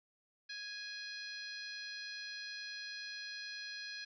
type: harmonic tone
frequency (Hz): 830.6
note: G#5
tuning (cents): 0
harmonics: 2 / 3 / 4 / 5 / 6 / 7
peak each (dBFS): -47 / -51 / -56 / -47 / -52 / -61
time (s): 0.49-4.05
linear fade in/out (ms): 10
effects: none